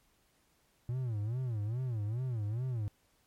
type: tone with vibrato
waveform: triangle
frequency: 115.8 Hz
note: A#2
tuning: 11 cents flat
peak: -30 dBFS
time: 0.89-2.88 s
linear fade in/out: 0 ms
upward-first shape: sine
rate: 2.4 Hz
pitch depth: 210 cents each way
effects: pink hiss -71 dBFS RMS until 3.26 s + MP3 64 kbps